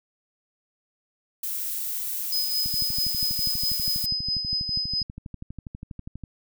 violet noise, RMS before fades -30 dBFS, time 1.43-4.06 s, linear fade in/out 5 ms
sine tone with tremolo, 5030 Hz, D#8, 18 cents sharp, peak -22 dBFS, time 2.32-5.03 s, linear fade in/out 5 ms, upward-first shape triangle, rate 4.6 Hz, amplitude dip 60%
click train, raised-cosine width 5 ms, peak -24 dBFS, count 45, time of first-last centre 2.66-6.237 s, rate 12.3 Hz
effects none

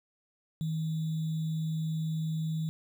sine tone with sample-and-hold, 159.1 Hz, D#3, 39 cents sharp, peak -29 dBFS, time 0.61-2.69 s, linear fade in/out 0 ms, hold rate 3675 Hz, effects none

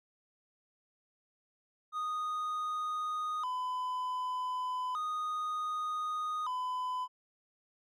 triangle tone with vibrato, 1117 Hz, C#6, 13 cents sharp, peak -31 dBFS, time 1.92-7.08 s, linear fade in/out 50 ms, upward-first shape square, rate 0.33 Hz, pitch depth 180 cents each way, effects none

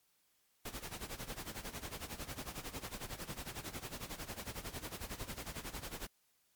pink noise with tremolo, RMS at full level -42 dBFS, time 0.65-6.07 s, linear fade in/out 5 ms, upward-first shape sine, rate 11 Hz, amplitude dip 80%, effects white hiss -75 dBFS RMS until 6.55 s + MP3 96 kbps

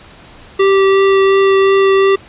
square tone with vibrato, 389.5 Hz, G4, 11 cents flat, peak -8 dBFS, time 0.59-2.16 s, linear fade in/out 10 ms, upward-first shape triangle, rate 2.8 Hz, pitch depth 8 cents each way, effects pink hiss -39 dBFS RMS until 2.28 s + resampled to 8000 Hz

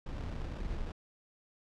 brown noise with sample-and-hold, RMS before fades -38 dBFS, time 0.06-0.92 s, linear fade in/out 5 ms, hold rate 2100 Hz, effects low-pass 5000 Hz 12 dB/octave

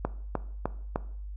click train, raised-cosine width 1 ms, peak -13 dBFS, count 4, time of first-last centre 0.05-0.959 s, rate 3.3 Hz, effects noise-tail reverb RT60 0.6 s tail -17 dB re dry + added 50 Hz sine -36 dBFS peak until 1.36 s

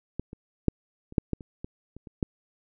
clicks, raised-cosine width 3 ms, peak -17 / -27 / -7 / -30 / -8 / -14 / -29 / -22 / -30 / -30 / -12 dBFS, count 11, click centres 0.196 / 0.331 / 0.683 / 1.124 / 1.182 / 1.333 / 1.408 / 1.645 / 1.966 / 2.072 / 2.228 s, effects none

